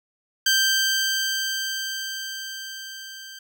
15% pulse tone with level ramp, 1567 Hz, G6, 1 cent flat, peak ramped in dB -10 to -32 dBFS, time 0.46-3.39 s, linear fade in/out 5 ms, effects none

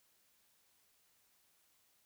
silence, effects white hiss -73 dBFS RMS until 2.05 s

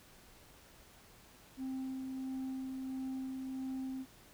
sine tone with tremolo, 262.8 Hz, C4, 8 cents sharp, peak -34 dBFS, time 1.57-4.06 s, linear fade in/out 50 ms, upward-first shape sine, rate 1.5 Hz, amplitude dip 35%, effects tanh soft clip ceiling -36 dBFS + pink hiss -60 dBFS RMS until 4.33 s

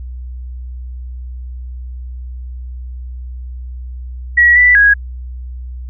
sine tone with pitch steps, 1920 / 1974 / 1653 Hz, B6 / B6 / G#6, -49 / -1 / -9 cents, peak -5 dBFS, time 4.37-4.94 s, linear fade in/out 10 ms, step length 190 ms, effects added 62 Hz sine -24 dBFS peak until 5.89 s

